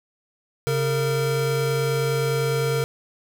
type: tone pair together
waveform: square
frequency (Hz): 136.64 / 459.6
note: C#3 / A#4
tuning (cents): -25 / -25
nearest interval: octave + major sixth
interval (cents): 2100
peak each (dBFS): -24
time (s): 0.67-2.84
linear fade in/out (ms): 0
effects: none